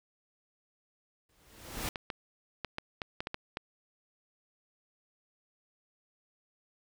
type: noise with exponential growth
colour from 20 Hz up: pink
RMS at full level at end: -33 dBFS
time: 1.29-1.89 s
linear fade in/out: 2 ms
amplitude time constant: 130 ms
type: clicks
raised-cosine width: 0.3 ms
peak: -19 dBFS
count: 9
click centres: 1.958 / 2.102 / 2.647 / 2.784 / 3.018 / 3.205 / 3.271 / 3.344 / 3.571 s
effects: none